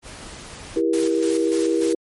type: noise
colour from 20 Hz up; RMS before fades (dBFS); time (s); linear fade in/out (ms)
pink; -38; 0.02-0.82; 50
type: chord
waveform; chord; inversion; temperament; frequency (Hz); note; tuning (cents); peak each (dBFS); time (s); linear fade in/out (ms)
sine; E diminished; none; just; 329.6 / 395.6 / 474.7; E4 / G4 / Bb4; 0 / +16 / +31; -20 / -23 / -22; 0.76-1.95; 5
type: noise with tremolo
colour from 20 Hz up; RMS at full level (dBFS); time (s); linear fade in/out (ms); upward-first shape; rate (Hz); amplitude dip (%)
white; -32; 0.93-1.93; 5; square; 3.4; 55
effects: MP3 48 kbps